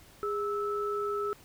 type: tone pair together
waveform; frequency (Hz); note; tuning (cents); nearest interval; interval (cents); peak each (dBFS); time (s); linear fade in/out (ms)
sine; 410.5 / 1308.9; G#4 / E6; -20 / -13; octave + minor sixth; 2007; -31 / -33; 0.23-1.33; 0
effects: pink hiss -56 dBFS RMS until 1.44 s